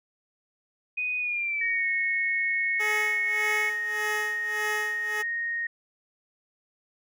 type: tone with pitch glide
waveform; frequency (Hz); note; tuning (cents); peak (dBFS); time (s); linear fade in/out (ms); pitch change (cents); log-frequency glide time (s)
sine; 2489 to 2192; D#7 to C#7; 0 to -20; -26; 0.97-3.7; 10; -220; 1.19-1.87
type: tone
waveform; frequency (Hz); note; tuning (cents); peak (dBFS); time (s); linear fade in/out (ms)
sine; 1862; A#6; -2; -27; 1.61-5.67; 5
type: tone with tremolo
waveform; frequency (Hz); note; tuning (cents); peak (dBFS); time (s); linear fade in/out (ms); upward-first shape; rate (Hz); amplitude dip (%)
10% pulse; 425; G#4; +40; -20; 2.79-5.23; 20; sine; 1.7; 85
effects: none